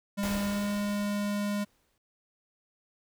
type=tone with pitch glide; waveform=square; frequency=201.6 to 204.8 Hz; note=G3 to G#3; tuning=+49 to -24 cents; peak=-29 dBFS; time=0.17-1.65 s; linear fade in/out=20 ms; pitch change=+27 cents; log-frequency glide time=0.39-0.71 s
type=noise with exponential decay; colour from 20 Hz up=pink; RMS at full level=-35 dBFS; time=0.23-1.98 s; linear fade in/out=2 ms; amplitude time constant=380 ms
effects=none